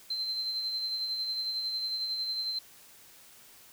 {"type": "tone with tremolo", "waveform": "sine", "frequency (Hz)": 4105, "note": "C8", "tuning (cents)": -34, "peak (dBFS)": -29, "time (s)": [0.1, 2.59], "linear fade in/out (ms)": 5, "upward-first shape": "sine", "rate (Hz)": 11, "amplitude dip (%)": 35, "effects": ["white hiss -55 dBFS RMS until 3.72 s"]}